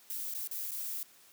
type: noise with dropouts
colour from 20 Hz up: violet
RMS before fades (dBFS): -38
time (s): 0.1-1.03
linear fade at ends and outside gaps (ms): 1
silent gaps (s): 0.34-0.348 / 0.474-0.513 / 0.709-0.717
effects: white hiss -60 dBFS RMS until 1.32 s + high-pass 150 Hz 12 dB/octave